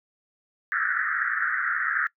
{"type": "band-pass noise", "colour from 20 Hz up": "pink", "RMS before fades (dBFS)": -26, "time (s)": [0.72, 2.07], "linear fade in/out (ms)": 0, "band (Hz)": [1300, 1900], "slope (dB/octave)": 96, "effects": ["noise-tail reverb RT60 0.1 s tail -22 dB re dry"]}